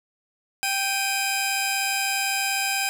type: tone pair together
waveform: 15% pulse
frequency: 784 / 2489 Hz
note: G5 / D#7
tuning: 0 / 0 cents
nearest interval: octave + minor sixth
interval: 2000 cents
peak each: -19 dBFS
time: 0.63-2.89 s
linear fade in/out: 0 ms
effects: none